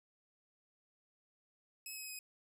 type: tone with pitch steps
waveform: 10% pulse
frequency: 2573 / 2548 / 2523 Hz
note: E7 / D#7 / D#7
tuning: -43 / +41 / +23 cents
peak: -36 dBFS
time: 1.86-2.19 s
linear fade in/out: 2 ms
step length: 110 ms
effects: none